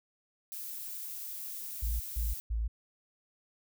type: noise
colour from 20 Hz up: violet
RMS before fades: -41 dBFS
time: 0.52-2.4 s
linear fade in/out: 0 ms
type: tone bursts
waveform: sine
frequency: 55.6 Hz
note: A1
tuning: 19 cents sharp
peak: -29 dBFS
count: 3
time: 1.82-2.68 s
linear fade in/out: 10 ms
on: 180 ms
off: 160 ms
effects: none